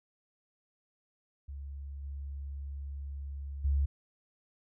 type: tone with level steps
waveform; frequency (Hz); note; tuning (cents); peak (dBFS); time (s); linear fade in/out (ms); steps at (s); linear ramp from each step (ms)
sine; 69.9; C#2; +15; -39 / -37 / -25; 1.48-3.86; 10; 2.03 / 3.64; 10
effects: none